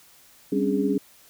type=tone cluster; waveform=sine; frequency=196.8 / 268.7 / 286.5 / 413 Hz; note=G3 / C4 / D4 / G#4; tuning=+7 / +46 / -43 / -10 cents; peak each=-26 dBFS; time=0.52-0.98 s; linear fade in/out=5 ms; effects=white hiss -54 dBFS RMS until 1.29 s